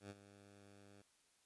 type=tone with ADSR envelope; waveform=10% pulse; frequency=100.5 Hz; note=G2; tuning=44 cents sharp; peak=-40 dBFS; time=0-1.02 s; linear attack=100 ms; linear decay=38 ms; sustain=-13 dB; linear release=7 ms; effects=white hiss -75 dBFS RMS until 1.45 s + resampled to 24000 Hz